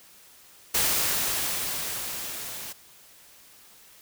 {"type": "noise with level ramp", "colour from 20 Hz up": "white", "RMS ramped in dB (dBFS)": [-23, -38], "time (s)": [0.74, 2.73], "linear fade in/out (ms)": 10, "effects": ["white hiss -53 dBFS RMS until 4.01 s"]}